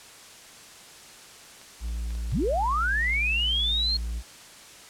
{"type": "clicks", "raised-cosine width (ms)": 0.2, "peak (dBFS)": -31, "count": 10, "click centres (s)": [1.615, 1.885, 2.106, 2.152, 2.317, 3.012, 3.045, 3.097, 3.139, 3.398]}
{"type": "tone", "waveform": "triangle", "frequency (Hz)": 57.5, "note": "A#1", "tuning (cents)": -23, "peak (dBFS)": -26, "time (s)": [1.8, 4.23], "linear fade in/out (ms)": 50}
{"type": "linear sweep", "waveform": "sine", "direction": "up", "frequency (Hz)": [82.41, 4289], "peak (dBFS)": -23, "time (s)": [2.32, 3.97], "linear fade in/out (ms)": 5}
{"effects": ["white hiss -47 dBFS RMS until 4.89 s", "low-pass 9000 Hz 12 dB/octave"]}